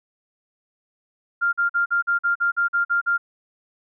sine tone bursts, 1396.9 Hz, F6, in tune, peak -17 dBFS, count 11, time 1.41-3.18 s, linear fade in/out 20 ms, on 120 ms, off 45 ms, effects none

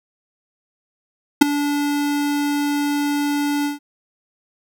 square tone with ADSR envelope, 289.4 Hz, D4, 25 cents flat, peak -3 dBFS, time 1.41-3.79 s, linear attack 10 ms, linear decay 10 ms, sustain -16 dB, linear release 140 ms, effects none

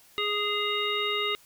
harmonic tone with a mistuned harmonic, 415.3 Hz, G#4, in tune, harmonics 1 / 3 / 5 / 7 / 9, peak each -32 / -32 / -32 / -32 / -32 dBFS, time 0.18-1.35 s, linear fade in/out 0 ms, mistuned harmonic 7, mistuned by -44 cents, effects white hiss -57 dBFS RMS until 1.45 s

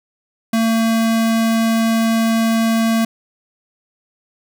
square tone, 226 Hz, A3, 47 cents sharp, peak -14 dBFS, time 0.53-3.05 s, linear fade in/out 5 ms, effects none

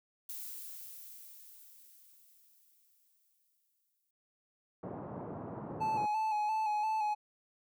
violet noise with exponential decay, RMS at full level -42 dBFS, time 0.29-4.11 s, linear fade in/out 5 ms, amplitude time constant 830 ms
pink band-pass noise, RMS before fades -43 dBFS, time 4.83-6.06 s, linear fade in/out 2 ms, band 110 to 1000 Hz, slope 24 dB/octave
triangle tone with vibrato, 858 Hz, A5, 44 cents flat, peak -28 dBFS, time 5.8-7.15 s, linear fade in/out 20 ms, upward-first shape square, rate 2.9 Hz, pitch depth 32 cents each way
effects none

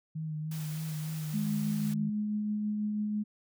sine tone with vibrato, 155.56 Hz, D#3, in tune, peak -33 dBFS, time 0.15-2.1 s, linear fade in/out 10 ms, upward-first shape sine, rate 3.3 Hz, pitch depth 29 cents each way
white noise, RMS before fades -47 dBFS, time 0.51-1.94 s, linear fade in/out 5 ms
sine tone with tremolo, 210.4 Hz, G#3, 23 cents sharp, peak -28 dBFS, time 1.33-3.24 s, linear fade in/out 20 ms, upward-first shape triangle, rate 6.1 Hz, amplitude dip 25%
effects none

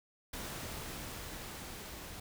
pink noise with level ramp, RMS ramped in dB -42 to -47 dBFS, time 0.33-2.2 s, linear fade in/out 5 ms, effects none

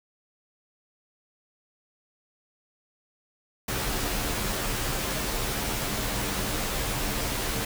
pink noise with comb filter, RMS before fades -29 dBFS, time 3.68-7.65 s, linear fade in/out 5 ms, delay 12 ms, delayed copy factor -0.6, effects none

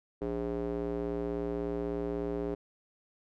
square tone with band-pass filter, 58.2 Hz, A#1, 2 cents flat, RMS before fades -34 dBFS, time 0.21-2.55 s, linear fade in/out 10 ms, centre 400 Hz, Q 2.6, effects none

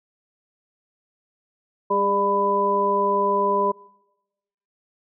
harmonic tone with a mistuned harmonic, 199.3 Hz, G3, 29 cents sharp, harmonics 1 / 2 / 3 / 5, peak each -31 / -23 / -26 / -20 dBFS, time 1.9-3.72 s, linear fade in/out 10 ms, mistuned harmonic 2, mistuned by +23 cents, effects noise-tail reverb RT60 1.0 s tail -25 dB re dry

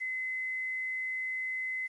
sine tone with quantisation, 2040 Hz, C7, 44 cents flat, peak -32 dBFS, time 0-1.88 s, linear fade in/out 20 ms, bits 10, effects resampled to 24000 Hz

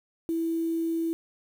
sine tone with quantisation, 329.6 Hz, E4, in tune, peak -25 dBFS, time 0.29-1.13 s, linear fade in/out 0 ms, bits 8, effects none

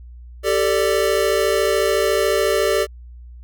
square chord, G suspended second, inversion none, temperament equal with one note detuned, 392 / 445.9 / 587.3 Hz, G4 / A4 / D5, 0 / +23 / 0 cents, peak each -21 dBFS, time 0.43-2.87 s, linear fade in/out 50 ms, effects added 60 Hz sine -36 dBFS peak until 3.43 s

